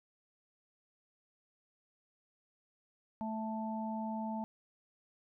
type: harmonic tone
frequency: 220 Hz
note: A3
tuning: in tune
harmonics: 1 / 3 / 4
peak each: -37 / -45 / -41 dBFS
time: 3.21-4.44 s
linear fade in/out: 0 ms
effects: none